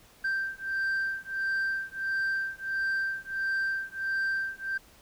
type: beating tone pair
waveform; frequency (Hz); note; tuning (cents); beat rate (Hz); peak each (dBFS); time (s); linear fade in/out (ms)
sine; 1568 / 1569.5; G6 / G6; 0 / +2; 1.5; -29 / -29; 0.24-4.78; 10
effects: tanh soft clip ceiling -25 dBFS + pink hiss -57 dBFS RMS until 5.01 s